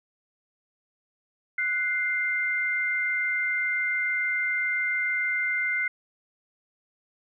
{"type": "tone pair together", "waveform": "sine", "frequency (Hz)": [1480, 2093], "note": ["F#6", "C7"], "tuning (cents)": [0, 0], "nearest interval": "tritone", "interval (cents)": 600, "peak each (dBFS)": [-29, -25], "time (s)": [1.58, 5.88], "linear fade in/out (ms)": 5, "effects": []}